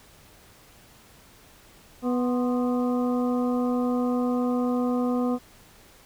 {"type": "harmonic tone with a mistuned harmonic", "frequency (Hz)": 246.9, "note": "B3", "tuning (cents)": 0, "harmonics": [1, 2, 3, 4, 5], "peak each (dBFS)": [-23, -29, -35, -38, -38], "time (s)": [2.02, 5.39], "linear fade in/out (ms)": 50, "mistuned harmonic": 4, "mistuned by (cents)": 100, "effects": ["pink hiss -53 dBFS RMS until 6.05 s"]}